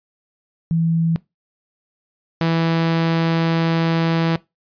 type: tone pair in turn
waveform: sine / sawtooth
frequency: 164.81 / 164.81 Hz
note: E3 / E3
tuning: 0 / 0 cents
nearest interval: unison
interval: 0 cents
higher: neither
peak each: -15 / -12 dBFS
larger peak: second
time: 0.71-1.16 / 2.41-4.36 s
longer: second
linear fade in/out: 0 ms
effects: noise-tail reverb RT60 0.2 s tail -20 dB re dry + resampled to 11025 Hz